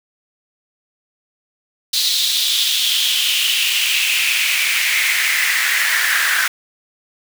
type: noise with high-pass filter sweep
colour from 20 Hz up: pink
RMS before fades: -17 dBFS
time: 1.93-6.48 s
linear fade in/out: 5 ms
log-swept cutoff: 4000 to 1600 Hz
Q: 4.5
effects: none